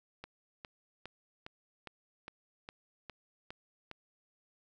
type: click train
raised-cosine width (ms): 0.3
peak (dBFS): -28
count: 10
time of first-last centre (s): 0.24-3.913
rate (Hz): 2.45
effects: none